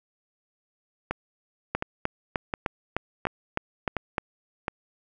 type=two click trains; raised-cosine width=0.5 ms; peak=-10 / -12 dBFS; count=9 / 6; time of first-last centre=1.75-4.182 / 1.11-4.681 s; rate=3.29 / 1.4 Hz; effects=none